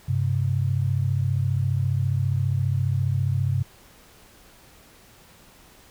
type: tone pair together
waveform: sine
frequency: 98.1 / 132.89 Hz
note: G2 / C3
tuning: +2 / +27 cents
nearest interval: perfect fourth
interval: 525 cents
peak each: -23 dBFS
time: 0.08-3.63 s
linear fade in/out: 10 ms
effects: pink hiss -52 dBFS RMS until 5.9 s